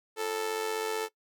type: tone with amplitude modulation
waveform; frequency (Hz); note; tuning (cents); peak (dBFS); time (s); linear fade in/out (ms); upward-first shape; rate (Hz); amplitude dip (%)
sawtooth; 440; A4; 0; -23; 0.16-1.09; 50; sine; 95.8; 60
effects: noise-tail reverb RT60 0.1 s tail -20 dB re dry